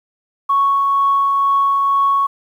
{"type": "tone with tremolo", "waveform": "sine", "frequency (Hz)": 1108.7, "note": "C#6", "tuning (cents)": 0, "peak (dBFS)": -10, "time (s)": [0.49, 2.27], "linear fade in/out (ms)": 10, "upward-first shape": "triangle", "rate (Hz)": 2.1, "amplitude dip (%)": 25, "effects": ["tanh soft clip ceiling -6 dBFS", "8-bit"]}